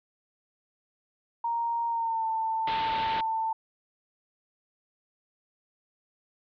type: tone with pitch glide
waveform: sine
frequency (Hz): 932.3 to 891.7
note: A#5 to A5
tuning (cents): 0 to +23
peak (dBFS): -26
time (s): 1.44-3.53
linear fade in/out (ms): 5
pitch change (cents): -77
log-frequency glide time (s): 1.88-2.26
type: low-pass noise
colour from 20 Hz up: white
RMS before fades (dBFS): -36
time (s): 2.67-3.21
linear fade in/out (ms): 5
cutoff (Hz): 3800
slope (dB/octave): 48
effects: none